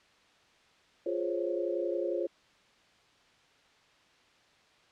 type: chord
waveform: sine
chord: Db major seventh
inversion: first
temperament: equal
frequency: 349.2 / 415.3 / 523.3 / 554.4 Hz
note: F4 / Ab4 / C5 / Db5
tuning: 0 / 0 / 0 / 0 cents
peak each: -33 / -37 / -36 / -35 dBFS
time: 1.06-2.27 s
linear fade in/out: 5 ms
effects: white hiss -63 dBFS RMS until 4.91 s + low-pass 4000 Hz 12 dB/octave